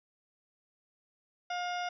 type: harmonic tone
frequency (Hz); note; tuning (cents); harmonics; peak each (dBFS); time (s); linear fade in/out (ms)
711; F5; +31; 1 / 2 / 3 / 4 / 5 / 7 / 8; -34 / -40 / -44 / -46 / -48 / -51 / -52; 1.5-1.89; 5
effects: none